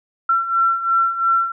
sine beating tone pair, 1352 / 1354.9 Hz, E6 / E6, +43 / +47 cents, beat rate 2.9 Hz, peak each -21 / -16 dBFS, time 0.29-1.52 s, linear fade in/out 5 ms, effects none

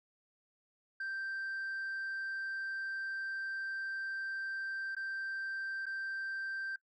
sine tone with dropouts, 1568 Hz, G6, in tune, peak -34 dBFS, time 1-6.76 s, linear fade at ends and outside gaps 5 ms, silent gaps 4.95-4.965 / 5.857-5.864 s, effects noise-tail reverb RT60 0.1 s tail -19 dB re dry + tanh soft clip ceiling -35 dBFS

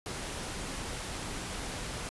pink noise, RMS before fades -38 dBFS, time 0.06-2.09 s, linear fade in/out 0 ms, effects resampled to 24000 Hz

